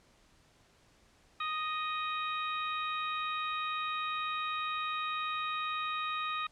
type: harmonic tone with a mistuned harmonic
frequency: 622 Hz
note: D#5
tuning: 1 cent flat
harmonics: 2 / 3 / 4 / 5 / 6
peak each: -34 / -45 / -40 / -50 / -42 dBFS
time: 1.4-6.47 s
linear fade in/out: 5 ms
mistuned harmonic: 6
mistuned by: +23 cents
effects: pink hiss -65 dBFS RMS until 6.51 s + low-pass 8000 Hz 12 dB/octave